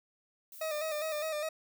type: noise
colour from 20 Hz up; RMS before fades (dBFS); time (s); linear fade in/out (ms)
violet; -49; 0.52-1.29; 2
type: tone with vibrato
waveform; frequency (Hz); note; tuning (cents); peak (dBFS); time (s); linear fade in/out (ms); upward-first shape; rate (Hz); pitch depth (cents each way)
40% pulse; 617; D#5; -15; -32; 0.61-1.49; 5; square; 4.9; 47
effects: none